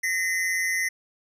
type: tone pair together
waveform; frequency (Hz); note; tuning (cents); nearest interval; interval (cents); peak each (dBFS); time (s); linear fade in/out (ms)
square; 1856.9 / 2035; A#6 / C7; -7 / -49; major second; 158; -28 / -26; 0.03-0.89; 10
effects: resampled to 32000 Hz